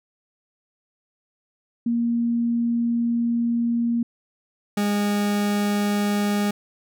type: tone pair in turn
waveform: sine / 40% pulse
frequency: 234.9 / 205.3 Hz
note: A#3 / G#3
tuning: +13 / -20 cents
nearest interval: major second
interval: 233 cents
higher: first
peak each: -19 dBFS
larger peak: neither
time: 1.86-4.03 / 4.77-6.51 s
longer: first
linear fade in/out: 5 ms
effects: none